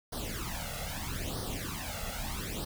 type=noise with flanger; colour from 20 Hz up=pink; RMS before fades=-37 dBFS; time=0.12-2.65 s; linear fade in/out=10 ms; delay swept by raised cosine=0.2 to 1.5 ms; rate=0.78 Hz; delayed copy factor=+0.8; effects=none